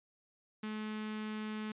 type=tone with notch filter; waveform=sawtooth; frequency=214.9 Hz; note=A3; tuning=41 cents flat; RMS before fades=-40 dBFS; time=0.63-1.72 s; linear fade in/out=5 ms; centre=600 Hz; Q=0.94; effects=resampled to 8000 Hz